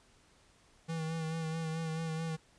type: tone with vibrato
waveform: square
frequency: 161.5 Hz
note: E3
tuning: 35 cents flat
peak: -35 dBFS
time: 0.88-2.37 s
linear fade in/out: 20 ms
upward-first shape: sine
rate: 4.6 Hz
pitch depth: 32 cents each way
effects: pink hiss -65 dBFS RMS until 2.58 s + resampled to 22050 Hz